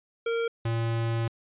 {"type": "tone pair in turn", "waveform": "square", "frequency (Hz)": [462, 114.93], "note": ["A#4", "A#2"], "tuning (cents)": [-16, -24], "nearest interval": "2 octaves", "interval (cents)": 2408, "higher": "first", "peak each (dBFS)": -26, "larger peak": "neither", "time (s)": [[0.26, 0.48], [0.65, 1.28]], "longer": "second", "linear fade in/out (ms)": 5, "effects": ["resampled to 8000 Hz"]}